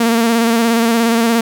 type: tone with vibrato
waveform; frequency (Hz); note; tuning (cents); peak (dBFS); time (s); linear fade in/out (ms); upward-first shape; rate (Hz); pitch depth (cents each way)
sawtooth; 230.5; A#3; -19; -7; 0-1.41; 5; square; 17; 28
effects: none